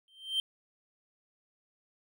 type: tone with exponential growth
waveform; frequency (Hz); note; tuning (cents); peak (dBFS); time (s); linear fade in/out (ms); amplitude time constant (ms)
triangle; 3136; G7; 0; -23; 0.08-0.4; 1; 68
effects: none